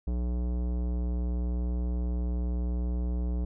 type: tone with tanh clipping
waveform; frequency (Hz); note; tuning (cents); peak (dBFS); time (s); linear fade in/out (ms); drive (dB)
sine; 60.4; B1; -38; -29; 0.07-3.45; 5; 17
effects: none